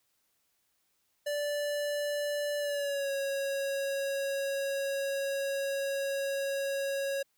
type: tone with pitch glide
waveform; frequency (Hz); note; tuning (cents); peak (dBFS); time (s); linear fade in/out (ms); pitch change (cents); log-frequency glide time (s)
square; 584 to 551.2; D5 to C#5; -10 to -10; -31; 1.26-7.23; 10; -100; 2.59-3.11
effects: white hiss -75 dBFS RMS until 7.37 s